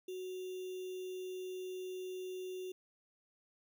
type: tone with sample-and-hold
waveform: sine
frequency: 370 Hz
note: F#4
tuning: in tune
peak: -40 dBFS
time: 0.08-2.72 s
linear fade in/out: 5 ms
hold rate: 3150 Hz
effects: none